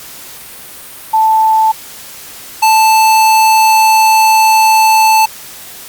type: tone pair in turn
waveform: sine / square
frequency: 880 / 880 Hz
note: A5 / A5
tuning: 0 / 0 cents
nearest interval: unison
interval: 0 cents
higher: neither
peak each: -6 dBFS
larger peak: neither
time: 1.13-1.72 / 2.62-5.26 s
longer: second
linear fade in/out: 10 ms
effects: white hiss -31 dBFS RMS until 5.88 s + Opus 48 kbps